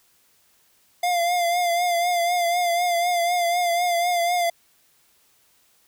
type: tone with vibrato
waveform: square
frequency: 698.5 Hz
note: F5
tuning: in tune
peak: -20 dBFS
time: 1.03-4.5 s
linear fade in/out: 5 ms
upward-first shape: triangle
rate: 4 Hz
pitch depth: 53 cents each way
effects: white hiss -61 dBFS RMS until 5.87 s